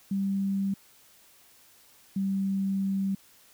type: tone pair in turn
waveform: sine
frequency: 196 / 194.53 Hz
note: G3 / G3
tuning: 0 / -13 cents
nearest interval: unison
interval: 13 cents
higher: first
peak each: -25 dBFS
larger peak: neither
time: 0.11-0.74 / 2.16-3.15 s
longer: second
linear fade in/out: 5 ms
effects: white hiss -58 dBFS RMS until 3.53 s